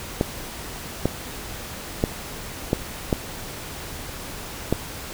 clicks, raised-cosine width 2 ms, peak -5 dBFS, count 6, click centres 0.211 / 1.056 / 2.039 / 2.731 / 3.128 / 4.726 s, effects pink hiss -35 dBFS RMS until 5.13 s

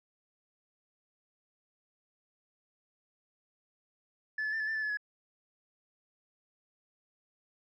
sine tone with pitch steps, 1733 / 1722 / 1783 / 1723 / 1777 / 1744 / 1715 / 1687 Hz, A6 / A6 / A6 / A6 / A6 / A6 / A6 / G#6, -27 / -38 / +22 / -37 / +17 / -16 / -45 / +27 cents, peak -29 dBFS, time 4.38-4.972 s, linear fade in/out 5 ms, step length 74 ms, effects tanh soft clip ceiling -29 dBFS

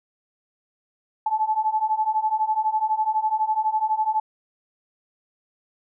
sine beating tone pair, 860 / 872 Hz, A5 / A5, -40 / -16 cents, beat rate 12 Hz, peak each -24 / -22 dBFS, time 1.26-4.2 s, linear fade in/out 5 ms, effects none

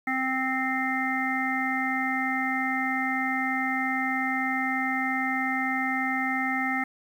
harmonic tone, 261.6 Hz, C4, in tune, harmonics 1 / 3 / 5 / 7 / 8, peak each -30 / -31 / -34 / -31 / -30 dBFS, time 0.07-6.84 s, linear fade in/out 5 ms, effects 9-bit

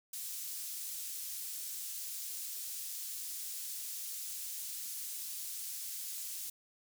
pink high-pass noise, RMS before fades -42 dBFS, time 0.13-6.5 s, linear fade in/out 5 ms, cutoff 6900 Hz, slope 12 dB/octave, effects none

